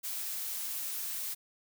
blue noise, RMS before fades -37 dBFS, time 0.03-1.35 s, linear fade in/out 20 ms, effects none

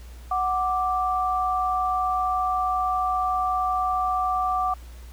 sine tone pair together, 740 / 1174.7 Hz, F#5 / D6, 0 / 0 cents, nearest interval minor sixth, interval 800 cents, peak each -24 dBFS, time 0.31-4.74 s, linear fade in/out 5 ms, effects added 60 Hz sine -39 dBFS peak until 5.12 s + pink hiss -52 dBFS RMS until 5.12 s

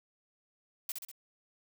blue noise with echo, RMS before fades -36 dBFS, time 0.89-0.92 s, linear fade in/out 2 ms, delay 65 ms, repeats 3, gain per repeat -4 dB, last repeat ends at 1.115 s, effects none

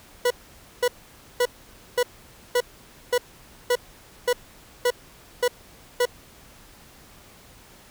40% pulse tone bursts, 490 Hz, B4, 14 cents flat, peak -17 dBFS, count 11, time 0.25-6.055 s, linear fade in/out 5 ms, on 55 ms, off 520 ms, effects pink hiss -50 dBFS RMS until 7.9 s

